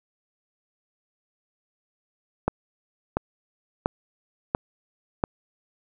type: click train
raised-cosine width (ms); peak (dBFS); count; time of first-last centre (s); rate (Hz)
1; -7; 5; 2.48-5.239; 1.45
effects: none